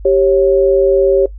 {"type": "tone pair together", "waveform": "sine", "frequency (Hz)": [390.8, 547.7], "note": ["G4", "C#5"], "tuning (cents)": [-5, -21], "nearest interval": "tritone", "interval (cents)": 584, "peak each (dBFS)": -10, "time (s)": [0.05, 1.26], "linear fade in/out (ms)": 5, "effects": ["noise-tail reverb RT60 0.1 s tail -19 dB re dry", "added 50 Hz sine -27 dBFS peak until 1.38 s"]}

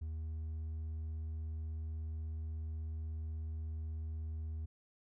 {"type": "tone with hard clipping", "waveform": "sine", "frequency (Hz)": 79.1, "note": "D#2", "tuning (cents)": 29, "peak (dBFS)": -39, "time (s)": [0.01, 4.66], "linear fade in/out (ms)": 10, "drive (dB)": 2, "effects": []}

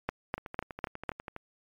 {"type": "two click trains", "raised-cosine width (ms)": 0.5, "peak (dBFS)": [-14, -24], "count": [5, 13], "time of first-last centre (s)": [[0.09, 1.093], [0.38, 1.364]], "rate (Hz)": [3.99, 12.2], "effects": ["MP3 96 kbps"]}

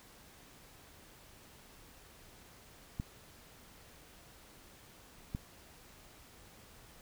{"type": "clicks", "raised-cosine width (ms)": 5, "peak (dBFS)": -24, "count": 2, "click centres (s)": [2.999, 5.349], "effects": ["pink hiss -58 dBFS RMS until 7.01 s"]}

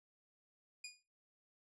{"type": "tone with exponential decay", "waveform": "20% pulse", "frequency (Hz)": 2449, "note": "D#7", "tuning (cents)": -28, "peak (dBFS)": -38, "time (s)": [0.84, 1.03], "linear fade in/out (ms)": 5, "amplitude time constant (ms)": 41, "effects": ["noise-tail reverb RT60 0.3 s tail -20 dB re dry", "resampled to 22050 Hz"]}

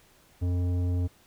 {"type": "tone with tanh clipping", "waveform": "sine", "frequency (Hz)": 88.9, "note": "F2", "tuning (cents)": 31, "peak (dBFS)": -26, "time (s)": [0.41, 1.08], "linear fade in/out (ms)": 20, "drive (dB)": 12, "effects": ["pink hiss -60 dBFS RMS until 1.26 s"]}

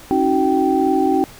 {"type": "tone cluster", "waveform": "sine", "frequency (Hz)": [273.8, 317.3, 375.4, 777], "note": ["C#4", "D#4", "F#4", "G5"], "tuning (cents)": [-21, 34, 25, -16], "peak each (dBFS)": -19, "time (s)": [0.11, 1.24], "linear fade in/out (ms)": 0, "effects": ["pink hiss -41 dBFS RMS until 1.39 s"]}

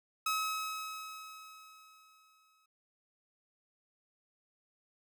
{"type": "tone with exponential decay", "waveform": "sawtooth", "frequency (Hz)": 1281, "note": "E6", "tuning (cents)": -50, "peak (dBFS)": -26, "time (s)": [0.26, 2.66], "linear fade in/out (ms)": 5, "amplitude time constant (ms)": 520, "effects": []}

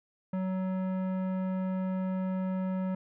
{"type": "tone with tanh clipping", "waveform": "sine", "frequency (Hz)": 187.2, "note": "F#3", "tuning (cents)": 20, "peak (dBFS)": -31, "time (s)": [0.33, 2.95], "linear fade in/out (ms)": 5, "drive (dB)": 15, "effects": []}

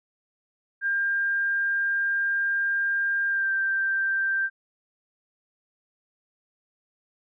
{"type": "tone with pitch glide", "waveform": "sine", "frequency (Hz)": [1600, 1572.5], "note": ["G6", "G6"], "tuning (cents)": [35, 5], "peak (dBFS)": -22, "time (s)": [0.81, 4.5], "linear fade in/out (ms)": 50, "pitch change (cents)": -30, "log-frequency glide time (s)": [3.28, 3.5], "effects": []}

